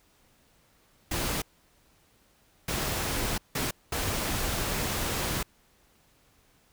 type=noise bursts at uneven times; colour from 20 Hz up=pink; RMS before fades=-30 dBFS; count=4; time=1.11-1.42 / 2.68-3.38 / 3.55-3.71 / 3.92-5.43 s; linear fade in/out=5 ms; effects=pink hiss -64 dBFS RMS until 6.72 s